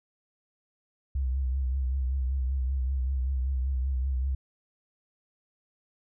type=tone with vibrato; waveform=sine; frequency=65.41 Hz; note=C2; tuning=in tune; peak=-25 dBFS; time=1.15-4.35 s; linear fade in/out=5 ms; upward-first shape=triangle; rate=5.2 Hz; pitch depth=85 cents each way; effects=none